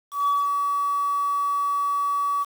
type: tone with ADSR envelope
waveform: sine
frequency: 1140 Hz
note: C#6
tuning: 48 cents sharp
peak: -16 dBFS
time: 0.11-2.45 s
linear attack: 160 ms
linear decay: 200 ms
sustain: -4 dB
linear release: 28 ms
effects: tanh soft clip ceiling -16 dBFS + 7-bit